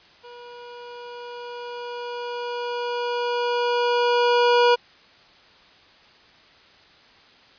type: tone with level ramp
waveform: 25% pulse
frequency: 482.5 Hz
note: B4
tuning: 40 cents flat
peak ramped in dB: -37 to -10 dBFS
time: 0.23-4.76 s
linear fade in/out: 20 ms
effects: white hiss -52 dBFS RMS until 7.58 s + resampled to 11025 Hz